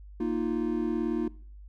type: chord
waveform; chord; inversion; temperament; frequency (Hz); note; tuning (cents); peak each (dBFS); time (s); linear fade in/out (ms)
triangle; Bb suspended fourth; none; equal; 233.1 / 311.1 / 349.2; Bb3 / Eb4 / F4; 0 / 0 / 0; -29 / -29 / -29; 0.2-1.28; 5
effects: noise-tail reverb RT60 0.5 s tail -22 dB re dry + added 50 Hz sine -44 dBFS peak until 1.68 s